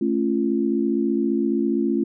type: chord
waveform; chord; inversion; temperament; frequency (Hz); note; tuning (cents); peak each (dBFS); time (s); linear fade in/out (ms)
sine; A augmented; none; just; 220 / 275 / 343.8; A3 / C#4 / E#4; 0 / -14 / -27; -23; 0.01-2.04; 5
effects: none